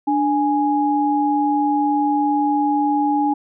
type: tone pair together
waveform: sine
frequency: 293.7 / 830.6 Hz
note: D4 / G#5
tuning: 0 / 0 cents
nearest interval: octave + tritone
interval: 1800 cents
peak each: -18 dBFS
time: 0.07-3.34 s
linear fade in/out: 10 ms
effects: none